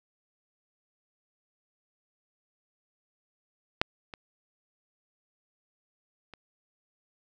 clicks, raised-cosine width 0.3 ms, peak -6 / -24 / -29 dBFS, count 3, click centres 3.815 / 4.138 / 6.337 s, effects none

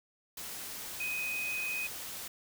sine tone in noise, 2506 Hz, D#7, 12 cents sharp, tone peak -33 dBFS, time 1-1.87 s, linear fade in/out 5 ms, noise white, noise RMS -42 dBFS, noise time 0.37-2.28 s, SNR +6 dB, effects none

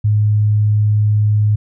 sine tone, 105.5 Hz, G#2, 28 cents sharp, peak -10 dBFS, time 0.04-1.56 s, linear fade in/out 10 ms, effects none

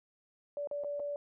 sine tone with dropouts, 578 Hz, D5, 28 cents flat, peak -34 dBFS, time 0.57-1.16 s, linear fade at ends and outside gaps 1 ms, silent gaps 0.673-0.712 / 0.837-0.845 / 0.996-1 s, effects none

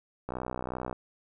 click train, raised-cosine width 1 ms, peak -20 dBFS, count 41, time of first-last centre 0.29-0.928 s, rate 62.7 Hz, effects none

